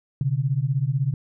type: beating tone pair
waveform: sine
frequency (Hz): 127.7 / 143.7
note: C3 / D3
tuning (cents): -42 / -37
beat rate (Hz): 16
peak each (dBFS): -23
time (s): 0.21-1.14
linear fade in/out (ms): 2
effects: none